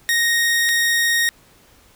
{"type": "tone pair in turn", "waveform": "sawtooth", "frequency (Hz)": [1864.7, 1864.7], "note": ["A#6", "A#6"], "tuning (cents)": [0, 0], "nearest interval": "unison", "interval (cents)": 0, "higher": "neither", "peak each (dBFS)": -12, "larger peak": "neither", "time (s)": [[0.09, 0.69], [0.69, 1.29]], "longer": "neither", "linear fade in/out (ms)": 0, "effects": ["pink hiss -52 dBFS RMS until 1.95 s"]}